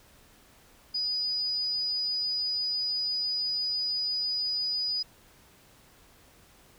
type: tone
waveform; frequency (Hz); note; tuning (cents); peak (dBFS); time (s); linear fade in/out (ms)
sine; 4947; D#8; -11; -27; 0.94-5.03; 10
effects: pink hiss -58 dBFS RMS until 6.78 s